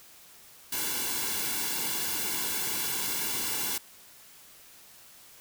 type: noise with comb filter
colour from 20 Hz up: white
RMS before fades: -31 dBFS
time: 0.72-3.78 s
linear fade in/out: 5 ms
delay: 1.6 ms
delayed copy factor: -0.75
effects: white hiss -53 dBFS RMS until 5.4 s